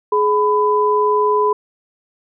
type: tone pair together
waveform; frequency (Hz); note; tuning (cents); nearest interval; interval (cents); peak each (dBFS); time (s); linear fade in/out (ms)
sine; 420.4 / 1000; G#4 / B5; +21 / +21; octave + minor third; 1500; -15; 0.12-1.53; 5
effects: none